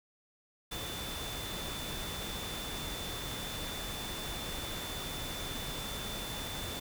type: tone in noise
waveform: sine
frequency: 3520 Hz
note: A7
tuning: in tune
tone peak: -43 dBFS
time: 0.71-6.8 s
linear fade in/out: 10 ms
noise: pink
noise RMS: -40 dBFS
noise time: 0.71-6.8 s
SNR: -6 dB
effects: none